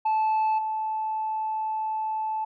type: tone with level steps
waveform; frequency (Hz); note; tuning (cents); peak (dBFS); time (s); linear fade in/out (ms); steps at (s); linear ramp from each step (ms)
sine; 872; A5; -16; -18 / -25; 0.05-2.45; 10; 0.58; 10
effects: tanh soft clip ceiling -20 dBFS